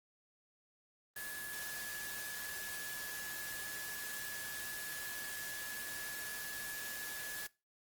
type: tone in noise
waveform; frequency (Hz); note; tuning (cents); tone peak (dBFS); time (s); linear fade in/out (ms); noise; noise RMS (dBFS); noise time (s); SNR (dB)
sine; 1700; G#6; +40; -44; 1.16-7.47; 5; white; -45; 1.16-7.47; -2
effects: noise-tail reverb RT60 0.3 s tail -23 dB re dry + Opus 24 kbps

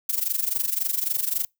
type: noise with amplitude modulation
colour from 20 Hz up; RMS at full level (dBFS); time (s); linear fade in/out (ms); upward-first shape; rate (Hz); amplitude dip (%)
violet; -22; 0.09-1.45; 5; sine; 23.7; 85
effects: noise-tail reverb RT60 0.2 s tail -26 dB re dry

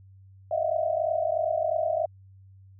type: tone cluster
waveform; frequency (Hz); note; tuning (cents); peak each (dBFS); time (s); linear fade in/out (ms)
sine; 608 / 636 / 679 / 738; D#5 / D#5 / F5 / F#5; -40 / +38 / -49 / -5; -31 / -27 / -28 / -34; 0.51-2.06; 5
effects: added 96 Hz sine -49 dBFS peak until 2.79 s

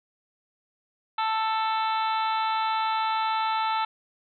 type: harmonic tone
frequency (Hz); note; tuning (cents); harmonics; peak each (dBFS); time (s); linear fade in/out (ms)
441.7; A4; +7; 2 / 3 / 4 / 5 / 6 / 7 / 8 / 9; -25 / -29 / -40 / -39 / -39 / -44 / -40 / -39; 1.18-3.85; 5
effects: none

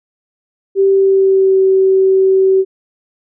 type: tone with pitch glide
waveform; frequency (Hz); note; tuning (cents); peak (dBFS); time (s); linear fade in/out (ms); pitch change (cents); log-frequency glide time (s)
sine; 390 to 382; G4 to G4; -9 to -45; -7; 0.75-2.65; 50; -36; 0.87-1.59
effects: none

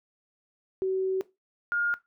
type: tone pair in turn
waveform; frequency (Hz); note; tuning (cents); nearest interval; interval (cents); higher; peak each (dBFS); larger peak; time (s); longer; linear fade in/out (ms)
sine; 378.8 / 1418.6; F#4 / F6; +41 / +27; octave + major seventh; 2286; second; -24; neither; 0.82-1.21 / 1.72-1.94; first; 0
effects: noise-tail reverb RT60 0.2 s tail -17 dB re dry

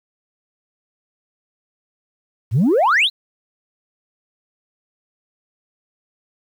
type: exponential sweep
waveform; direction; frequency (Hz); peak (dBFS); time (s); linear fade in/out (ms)
sine; up; 95.7 to 4247; -10; 2.51-3.1; 50
effects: tanh soft clip ceiling -10 dBFS + 8-bit

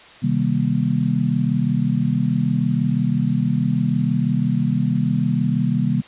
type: chord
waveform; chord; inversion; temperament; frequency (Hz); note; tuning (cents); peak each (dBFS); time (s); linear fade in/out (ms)
sine; C minor seventh; none; just; 130.81 / 156.98 / 196.22 / 235.5; C3 / Eb3 / G3 / Bb3; 0 / +16 / +2 / +18; -22; 0.22-6.02; 20
effects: white hiss -44 dBFS RMS until 6.07 s + resampled to 8000 Hz

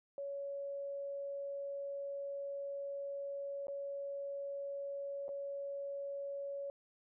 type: tone with dropouts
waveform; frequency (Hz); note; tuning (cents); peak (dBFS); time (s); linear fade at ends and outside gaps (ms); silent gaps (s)
sine; 560; C#5; +18; -39; 0.18-6.7; 1; 3.67-3.682 / 5.282-5.29
effects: none

